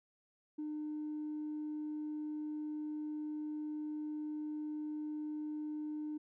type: tone with tanh clipping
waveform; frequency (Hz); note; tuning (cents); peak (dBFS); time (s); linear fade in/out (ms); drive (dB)
triangle; 303; D#4; -46; -38; 0.58-6.18; 10; 5
effects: none